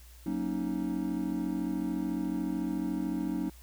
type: chord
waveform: triangle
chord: D# minor seventh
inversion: first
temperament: equal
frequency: 185 / 233.1 / 277.2 / 311.1 Hz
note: F#3 / A#3 / C#4 / D#4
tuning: 0 / 0 / 0 / 0 cents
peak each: -34 / -35 / -33 / -32 dBFS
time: 0.26-3.5 s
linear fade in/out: 5 ms
effects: added 60 Hz sine -50 dBFS peak until 3.62 s + white hiss -58 dBFS RMS until 3.62 s